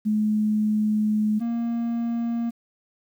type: tone pair in turn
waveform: sine / triangle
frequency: 213.3 / 233.5 Hz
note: G#3 / A#3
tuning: +46 / +3 cents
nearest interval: major second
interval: 157 cents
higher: second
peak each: -19 / -21 dBFS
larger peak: first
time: 0.05-1.4 / 1.4-2.51 s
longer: first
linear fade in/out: 20 ms
effects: 9-bit